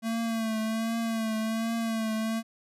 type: tone with vibrato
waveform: square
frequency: 224.2 Hz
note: A3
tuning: 33 cents sharp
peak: -28 dBFS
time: 0.02-2.43 s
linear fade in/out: 50 ms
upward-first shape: triangle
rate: 1.3 Hz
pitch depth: 46 cents each way
effects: resampled to 32000 Hz